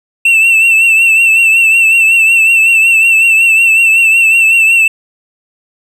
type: tone with vibrato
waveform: triangle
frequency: 2681 Hz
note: E7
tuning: 29 cents sharp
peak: -3 dBFS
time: 0.25-4.88 s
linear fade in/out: 5 ms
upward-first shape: triangle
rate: 5.4 Hz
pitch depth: 54 cents each way
effects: none